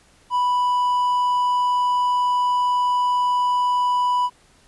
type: tone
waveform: triangle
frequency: 987.8 Hz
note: B5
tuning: in tune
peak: -15 dBFS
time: 0.3-4.3 s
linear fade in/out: 50 ms
effects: pink hiss -55 dBFS RMS until 4.67 s + resampled to 24000 Hz